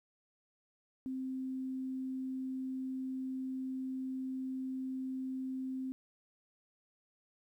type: tone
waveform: sine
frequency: 261.2 Hz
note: C4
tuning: 3 cents flat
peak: -36 dBFS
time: 1.06-5.92 s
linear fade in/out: 0 ms
effects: 12-bit